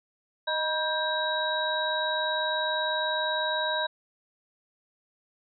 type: tone cluster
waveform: sine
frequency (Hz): 622 / 966 / 1584 / 3844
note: D#5 / B5 / G6 / B7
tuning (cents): -1 / -39 / +18 / -48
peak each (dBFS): -31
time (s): 0.47-3.87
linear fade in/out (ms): 10
effects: none